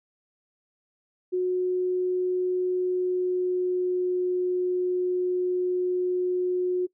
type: tone with pitch glide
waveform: sine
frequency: 365 to 362.5 Hz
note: F#4 to F#4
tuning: -24 to -35 cents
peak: -22 dBFS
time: 1.32-6.87 s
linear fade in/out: 20 ms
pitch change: -11 cents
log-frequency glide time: 2.71-4.21 s
effects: noise-tail reverb RT60 0.1 s tail -20 dB re dry